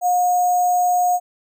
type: tone with sample-and-hold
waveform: sine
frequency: 718 Hz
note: F5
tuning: 48 cents sharp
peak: -14 dBFS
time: 0.01-1.2 s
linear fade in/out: 50 ms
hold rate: 7350 Hz
effects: none